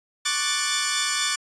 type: chord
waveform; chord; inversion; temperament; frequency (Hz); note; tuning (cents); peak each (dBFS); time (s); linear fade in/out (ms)
10% pulse; D major seventh; third; equal with one note detuned; 1104.9 / 1174.7 / 1480 / 1760; C#6 / D6 / F#6 / A6; -6 / 0 / 0 / 0; -23 / -19 / -20 / -17; 0.25-1.36; 10
effects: resampled to 22050 Hz